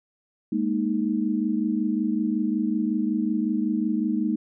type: chord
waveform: sine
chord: Ab suspended second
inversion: none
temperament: equal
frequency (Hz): 207.7 / 233.1 / 311.1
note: Ab3 / Bb3 / Eb4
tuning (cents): 0 / 0 / 0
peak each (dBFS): -26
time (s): 0.52-4.36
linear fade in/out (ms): 5
effects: none